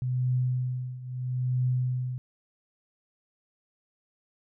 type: tone with tremolo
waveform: sine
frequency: 126.4 Hz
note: B2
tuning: 41 cents sharp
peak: -22 dBFS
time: 0.02-2.18 s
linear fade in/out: 0 ms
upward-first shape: triangle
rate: 0.76 Hz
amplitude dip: 85%
effects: none